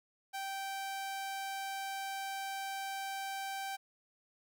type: tone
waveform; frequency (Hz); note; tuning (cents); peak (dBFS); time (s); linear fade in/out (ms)
sawtooth; 780; G5; -9; -34; 0.33-3.77; 20
effects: none